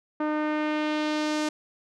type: tone with low-pass filter sweep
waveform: sawtooth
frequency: 304.2 Hz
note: D#4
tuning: 39 cents flat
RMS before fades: -27 dBFS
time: 0.2-1.49 s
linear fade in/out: 5 ms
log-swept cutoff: 1300 to 7200 Hz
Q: 1.2
effects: none